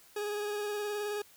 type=tone with vibrato; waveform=40% pulse; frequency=415.3 Hz; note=G#4; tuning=in tune; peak=-32 dBFS; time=0.16-1.22 s; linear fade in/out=5 ms; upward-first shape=sine; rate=19 Hz; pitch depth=21 cents each way; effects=white hiss -59 dBFS RMS until 1.36 s